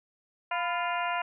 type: harmonic tone with a mistuned harmonic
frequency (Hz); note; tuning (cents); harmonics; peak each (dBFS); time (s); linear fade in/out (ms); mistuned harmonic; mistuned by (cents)
349.2; F4; 0; 2 / 3 / 4 / 5 / 6 / 7 / 8; -32 / -32 / -35 / -40 / -40 / -39 / -40; 0.51-1.22; 5; 3; -76
effects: none